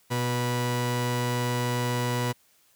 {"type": "tone pair together", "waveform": "sawtooth", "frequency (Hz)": [122.4, 489.6], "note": ["B2", "B4"], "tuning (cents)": [-15, -15], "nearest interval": "2 octaves", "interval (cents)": 2400, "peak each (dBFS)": [-22, -25], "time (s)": [0.1, 2.33], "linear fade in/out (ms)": 20, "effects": ["white hiss -63 dBFS RMS until 2.75 s", "high-pass 60 Hz 12 dB/octave"]}